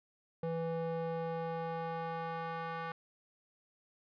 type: tone with band-pass filter sweep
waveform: square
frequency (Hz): 165.1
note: E3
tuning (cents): +3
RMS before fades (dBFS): -38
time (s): 0.43-2.92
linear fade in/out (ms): 2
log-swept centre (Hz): 440 to 1200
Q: 1.5
effects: resampled to 11025 Hz